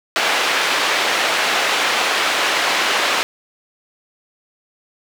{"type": "band-pass noise", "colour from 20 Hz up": "white", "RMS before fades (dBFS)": -18, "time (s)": [0.16, 3.23], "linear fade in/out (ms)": 0, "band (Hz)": [440, 2900], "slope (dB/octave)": 12, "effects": []}